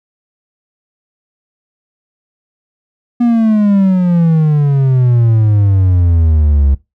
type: exponential sweep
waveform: triangle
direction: down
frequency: 242.5 to 67.6 Hz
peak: -5 dBFS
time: 3.2-6.75 s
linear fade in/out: 10 ms
effects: noise-tail reverb RT60 0.2 s tail -19 dB re dry

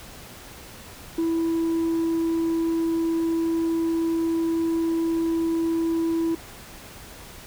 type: tone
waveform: sine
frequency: 329.6 Hz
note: E4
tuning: in tune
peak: -18 dBFS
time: 1.18-6.35 s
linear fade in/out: 5 ms
effects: tanh soft clip ceiling -20 dBFS + pink hiss -43 dBFS RMS until 7.46 s

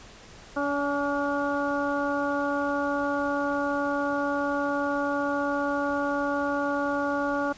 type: harmonic tone with a mistuned harmonic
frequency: 285.3 Hz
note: C#4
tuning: 50 cents sharp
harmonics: 1 / 2 / 3 / 4 / 5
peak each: -29 / -29 / -33 / -33 / -32 dBFS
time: 0.56-7.53 s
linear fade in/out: 10 ms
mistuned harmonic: 3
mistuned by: -18 cents
effects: pink hiss -48 dBFS RMS until 7.57 s + resampled to 16000 Hz

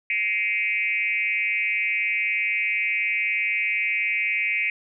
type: tone with frequency modulation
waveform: sine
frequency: 2302 Hz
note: D7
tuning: 35 cents flat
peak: -21 dBFS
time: 0.1-4.7 s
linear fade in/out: 2 ms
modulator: 203 Hz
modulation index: 1.3
effects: none

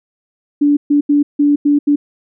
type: tone bursts at uneven times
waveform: sine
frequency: 290 Hz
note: D4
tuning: 22 cents flat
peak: -8 dBFS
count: 6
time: 0.61-0.77 / 0.9-1.01 / 1.09-1.23 / 1.39-1.56 / 1.65-1.79 / 1.87-1.96 s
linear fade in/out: 10 ms
effects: none

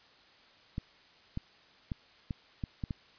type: clicks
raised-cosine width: 5 ms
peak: -22 dBFS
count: 7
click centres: 0.781 / 1.374 / 1.918 / 2.308 / 2.638 / 2.838 / 2.908 s
effects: white hiss -60 dBFS RMS until 3.18 s + resampled to 11025 Hz

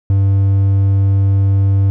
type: tone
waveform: triangle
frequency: 98 Hz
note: G2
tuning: in tune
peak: -7 dBFS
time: 0.1-1.9 s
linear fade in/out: 0 ms
effects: none

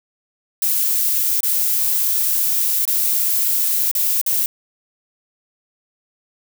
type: noise with dropouts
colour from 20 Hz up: violet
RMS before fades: -18 dBFS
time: 0.62-4.46 s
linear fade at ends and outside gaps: 2 ms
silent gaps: 1.406-1.431 / 2.853-2.877 / 3.914-3.951 / 4.214-4.263 s
effects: none

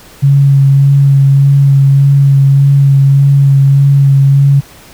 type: tone with vibrato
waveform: sine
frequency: 138.59 Hz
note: C#3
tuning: in tune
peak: -3 dBFS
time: 0.22-4.61 s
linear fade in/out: 20 ms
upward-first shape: sine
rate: 1.7 Hz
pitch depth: 15 cents each way
effects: pink hiss -37 dBFS RMS until 4.93 s

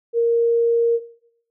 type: tone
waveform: sine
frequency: 466.2 Hz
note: A#4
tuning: in tune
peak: -14 dBFS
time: 0.13-1 s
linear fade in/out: 50 ms
effects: noise-tail reverb RT60 0.7 s tail -17 dB re dry

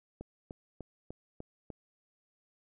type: click train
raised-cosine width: 2 ms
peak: -29 dBFS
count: 6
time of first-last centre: 0.21-1.703 s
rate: 3.35 Hz
effects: none

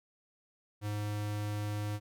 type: tone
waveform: square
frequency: 104.4 Hz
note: G#2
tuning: 10 cents sharp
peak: -34 dBFS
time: 0.81-2 s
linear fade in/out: 50 ms
effects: none

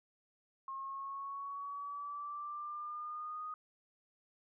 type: exponential sweep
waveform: sine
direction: up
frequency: 1074 to 1244.5 Hz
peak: -40 dBFS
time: 0.68-3.54 s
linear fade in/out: 2 ms
effects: none

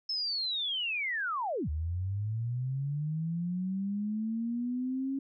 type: linear two-way sweep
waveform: sine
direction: down then up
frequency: 5280 to 73.42 to 274.2 Hz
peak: -30 dBFS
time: 0.09-5.19 s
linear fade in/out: 5 ms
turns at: 1.69 s
effects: none

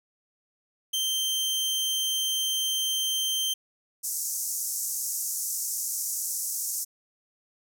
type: tone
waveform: sawtooth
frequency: 3136 Hz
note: G7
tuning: in tune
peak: -22 dBFS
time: 0.93-3.54 s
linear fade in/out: 10 ms
type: band-pass noise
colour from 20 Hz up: pink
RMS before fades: -31 dBFS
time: 4.03-6.85 s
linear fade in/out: 20 ms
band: 5800 to 15000 Hz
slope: 48 dB/octave
effects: none

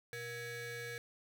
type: ring-modulated tone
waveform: 30% pulse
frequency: 596 Hz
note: D5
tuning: 25 cents sharp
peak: -36 dBFS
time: 0.13-0.98 s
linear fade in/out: 0 ms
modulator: 1070 Hz
effects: none

